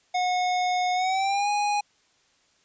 square tone with pitch glide, 727 to 825.5 Hz, F#5 to G#5, -31 to -11 cents, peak -23 dBFS, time 0.14-1.81 s, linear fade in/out 10 ms, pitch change +220 cents, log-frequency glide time 0.94-1.49 s, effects white hiss -64 dBFS RMS until 2.64 s + resampled to 16000 Hz

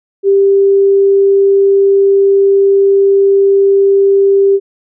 sine tone, 394.4 Hz, G4, 11 cents sharp, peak -5 dBFS, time 0.23-4.6 s, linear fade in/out 50 ms, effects none

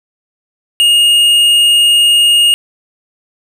sine tone with hard clipping, 2850 Hz, F7, 34 cents sharp, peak -7 dBFS, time 0.8-2.54 s, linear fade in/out 0 ms, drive 7 dB, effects none

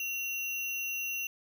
sine tone with sample-and-hold, 2749 Hz, F7, 28 cents flat, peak -32 dBFS, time 0-1.27 s, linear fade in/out 2 ms, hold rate 8820 Hz, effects none

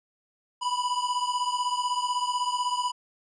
square beating tone pair, 982 / 998 Hz, B5 / B5, -10 / +18 cents, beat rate 16 Hz, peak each -28 / -31 dBFS, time 0.61-2.92 s, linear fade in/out 20 ms, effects resampled to 22050 Hz

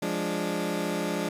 20% pulse chord, D diminished, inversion first, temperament equal, 174.61 / 207.7 / 293.7 Hz, F3 / Ab3 / D4, 0 / 0 / 0 cents, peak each -27 dBFS, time 0.02-1.29 s, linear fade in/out 5 ms, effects resampled to 32000 Hz

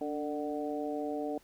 harmonic tone with a mistuned harmonic, 149.5 Hz, D3, 31 cents sharp, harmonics 2 / 3 / 4 / 5, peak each -36 / -38 / -39 / -40 dBFS, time 0.01-1.38 s, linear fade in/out 2 ms, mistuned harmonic 2, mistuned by -43 cents, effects pink hiss -63 dBFS RMS until 1.43 s

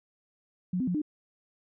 sine tone with pitch steps, 181 / 256.6 / 178.5 / 301.6 Hz, F#3 / C4 / F3 / D4, -38 / -34 / +38 / +46 cents, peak -26 dBFS, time 0.73-1.018 s, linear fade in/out 5 ms, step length 72 ms, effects none

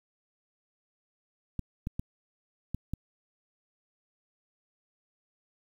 clicks, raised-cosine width 5 ms, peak -20 dBFS, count 5, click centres 1.593 / 1.871 / 1.995 / 2.746 / 2.936 s, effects 9-bit

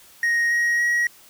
triangle tone with pitch steps, 1872 / 1888.3 / 1904.7 Hz, A#6 / A#6 / A#6, +7 / +22 / +37 cents, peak -16 dBFS, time 0.23-1.07 s, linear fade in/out 2 ms, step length 280 ms, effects white hiss -50 dBFS RMS until 1.29 s

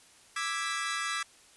sawtooth chord, E dominant seventh, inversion third, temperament equal with one note detuned, 1174.7 / 1318.5 / 1649.7 / 1975.5 Hz, D6 / E6 / G#6 / B6, 0 / 0 / -12 / 0 cents, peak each -33 dBFS, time 0.36-1.23 s, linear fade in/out 5 ms, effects white hiss -58 dBFS RMS until 1.56 s + resampled to 24000 Hz

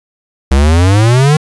square exponential sweep, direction up, 64.9 to 156.9 Hz, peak -6 dBFS, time 0.51-1.37 s, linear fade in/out 5 ms, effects resampled to 24000 Hz + 7-bit

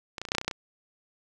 clicks, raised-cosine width 0.2 ms, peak -18 / -17 / -19 / -21 / -7 / -10 / -6 / -15 / -28 / -9 / -17 dBFS, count 11, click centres 0.182 / 0.216 / 0.252 / 0.287 / 0.319 / 0.35 / 0.383 / 0.414 / 0.447 / 0.48 / 0.512 s, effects none

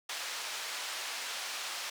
white band-pass noise, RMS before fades -39 dBFS, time 0.09-1.9 s, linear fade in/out 5 ms, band 710 to 5300 Hz, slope 12 dB/octave, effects none

